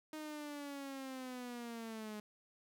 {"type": "linear sweep", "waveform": "sawtooth", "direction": "down", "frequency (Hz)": [311.1, 209.3], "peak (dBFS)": -40, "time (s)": [0.13, 2.2], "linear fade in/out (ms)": 2, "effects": []}